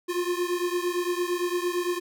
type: beating tone pair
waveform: square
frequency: 350.6 / 359.4 Hz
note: F4 / F4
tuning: +7 / +50 cents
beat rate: 8.8 Hz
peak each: -28 / -30 dBFS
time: 0.08-2 s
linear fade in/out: 20 ms
effects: none